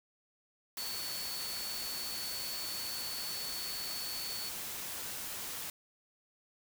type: tone in noise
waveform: sine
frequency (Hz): 4444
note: C#8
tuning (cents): +4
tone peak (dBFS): -40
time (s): 0.78-4.49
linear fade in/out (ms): 2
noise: white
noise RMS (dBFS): -41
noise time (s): 0.77-5.7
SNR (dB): -2
effects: none